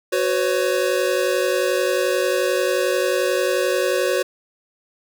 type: chord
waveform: square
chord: F# suspended fourth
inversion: none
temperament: equal with one note detuned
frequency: 370 / 503.1 / 554.4 Hz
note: F#4 / B4 / C#5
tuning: 0 / +32 / 0 cents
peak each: -23 dBFS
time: 0.12-4.23 s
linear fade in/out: 10 ms
effects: none